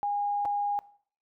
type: tone with dropouts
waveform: sine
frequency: 817 Hz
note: G#5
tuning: 29 cents flat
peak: -26 dBFS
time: 0.03-0.79 s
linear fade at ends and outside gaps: 0 ms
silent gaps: 0.451-0.456 s
effects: noise-tail reverb RT60 0.5 s tail -19 dB re dry